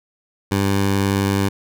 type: tone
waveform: 15% pulse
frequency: 98.7 Hz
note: G2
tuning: 12 cents sharp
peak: -10 dBFS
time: 0.51-1.49 s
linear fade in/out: 10 ms
effects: none